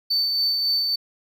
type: tone with tremolo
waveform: triangle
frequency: 4537 Hz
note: C#8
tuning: 39 cents sharp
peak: -17 dBFS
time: 0.1-0.96 s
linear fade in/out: 10 ms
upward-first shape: sine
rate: 3.6 Hz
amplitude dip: 30%
effects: none